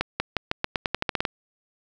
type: accelerating click train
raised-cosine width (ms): 0.3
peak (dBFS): -7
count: 13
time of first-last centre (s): 0.01-1.252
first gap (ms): 190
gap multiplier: 0.88
effects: none